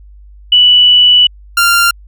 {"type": "tone pair in turn", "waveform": ["sine", "sawtooth"], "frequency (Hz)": [2960, 1389.7], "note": ["F#7", "F6"], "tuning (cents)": [0, -9], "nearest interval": "octave + minor second", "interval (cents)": 1309, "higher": "first", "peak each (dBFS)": -3, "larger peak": "neither", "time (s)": [[0.52, 1.27], [1.57, 1.91]], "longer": "first", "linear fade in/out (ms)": 5, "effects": ["added 50 Hz sine -34 dBFS peak until 2.07 s"]}